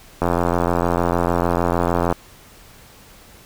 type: click train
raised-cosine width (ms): 1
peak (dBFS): -4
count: 166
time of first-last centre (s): 0.22-2.125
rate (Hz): 86.6
effects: pink hiss -46 dBFS RMS until 3.45 s